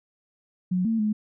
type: tone with pitch steps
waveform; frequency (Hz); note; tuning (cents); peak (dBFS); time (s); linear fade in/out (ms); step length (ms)
sine; 182.2 / 225 / 212.8; F#3 / A3 / G#3; -26 / +39 / +42; -21; 0.71-1.13; 10; 140
effects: none